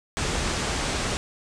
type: low-pass noise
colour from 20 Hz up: pink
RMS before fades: -27 dBFS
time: 0.17-1.17 s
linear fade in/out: 0 ms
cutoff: 8900 Hz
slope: 48 dB/octave
effects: none